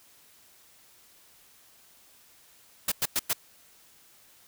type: noise bursts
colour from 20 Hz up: white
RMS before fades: -26 dBFS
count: 4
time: 2.88-3.332 s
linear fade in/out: 5 ms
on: 38 ms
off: 100 ms
effects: white hiss -58 dBFS RMS until 4.47 s